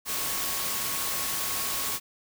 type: tone in noise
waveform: sine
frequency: 1100 Hz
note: C#6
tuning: 14 cents flat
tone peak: -41 dBFS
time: 0.05-2 s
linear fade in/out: 50 ms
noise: white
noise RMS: -30 dBFS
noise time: 0.05-2 s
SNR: -14 dB
effects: none